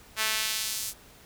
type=tone with high-pass filter sweep; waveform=sawtooth; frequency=218.6 Hz; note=A3; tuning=11 cents flat; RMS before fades=-30 dBFS; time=0.16-0.94 s; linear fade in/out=50 ms; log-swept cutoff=1600 to 7500 Hz; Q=0.81; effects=pink hiss -53 dBFS RMS until 1.25 s